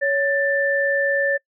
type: tone pair together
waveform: sine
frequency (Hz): 558 / 1771.5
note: C#5 / A6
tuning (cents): +11 / +11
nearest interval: octave + minor sixth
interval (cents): 2000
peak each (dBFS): -20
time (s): 0.01-1.38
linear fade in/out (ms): 20
effects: noise-tail reverb RT60 0.1 s tail -25 dB re dry